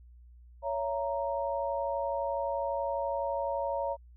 sine chord, A# diminished, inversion first, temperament just, 559.4 / 671.3 / 932.3 Hz, C#5 / E5 / A#5, +16 / +31 / 0 cents, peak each -32 / -36 / -34 dBFS, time 0.62-3.97 s, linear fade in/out 50 ms, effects added 60 Hz sine -51 dBFS peak until 4.16 s

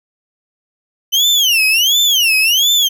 35% pulse tone with vibrato, 3000 Hz, F#7, 23 cents sharp, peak -8 dBFS, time 1.12-2.89 s, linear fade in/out 20 ms, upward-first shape sine, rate 1.4 Hz, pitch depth 290 cents each way, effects none

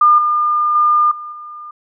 sine tone with level steps, 1207 Hz, D6, 47 cents sharp, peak -6 / -12 / -9 / -26 / -29 dBFS, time 0.01-1.71 s, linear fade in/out 5 ms, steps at 0.18 / 0.75 / 1.11 / 1.32 s, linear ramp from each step 5 ms, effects none

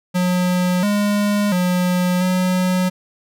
square tone with pitch steps, 180.5 / 205.6 / 180 / 183.3 Hz, F#3 / G#3 / F#3 / F#3, -43 / -17 / -47 / -16 cents, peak -16 dBFS, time 0.14-2.9 s, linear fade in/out 20 ms, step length 690 ms, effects none

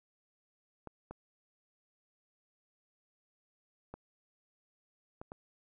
clicks, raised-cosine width 1 ms, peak -30 dBFS, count 5, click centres 0.873 / 1.11 / 3.94 / 5.215 / 5.319 s, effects none

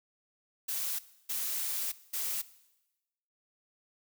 blue noise bursts at uneven times, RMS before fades -34 dBFS, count 3, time 0.68-0.99 / 1.29-1.92 / 2.13-2.42 s, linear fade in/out 10 ms, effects noise-tail reverb RT60 1.0 s tail -18 dB re dry

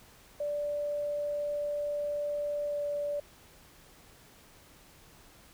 sine tone with pitch glide, 585 to 581.3 Hz, D5 to D5, -7 to -18 cents, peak -30 dBFS, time 0.4-3.2 s, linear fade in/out 5 ms, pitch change -11 cents, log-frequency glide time 2.64-2.85 s, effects pink hiss -57 dBFS RMS until 5.53 s

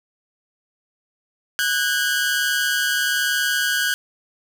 sawtooth tone pair together, 1480 / 1621.1 Hz, F#6 / G#6, 0 / -42 cents, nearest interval major second, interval 158 cents, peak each -18 dBFS, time 1.59-3.94 s, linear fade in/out 0 ms, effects none

